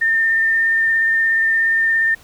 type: tone with vibrato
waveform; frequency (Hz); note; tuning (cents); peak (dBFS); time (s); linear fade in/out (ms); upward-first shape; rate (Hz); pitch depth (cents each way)
sine; 1808; A6; +47; -13; 0.01-2.15; 10; triangle; 17; 16
effects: pink hiss -47 dBFS RMS until 2.23 s